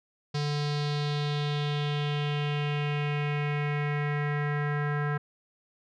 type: tone with low-pass filter sweep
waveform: square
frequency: 146.7 Hz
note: D3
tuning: 2 cents flat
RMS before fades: -29 dBFS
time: 0.34-5.18 s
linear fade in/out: 10 ms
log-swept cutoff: 4800 to 1600 Hz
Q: 3.4
effects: none